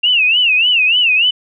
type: tone with vibrato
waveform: sine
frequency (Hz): 2731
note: F7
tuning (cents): -39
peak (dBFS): -9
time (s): 0.03-1.31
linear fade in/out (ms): 10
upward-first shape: sine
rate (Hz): 3.4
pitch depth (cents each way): 170
effects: none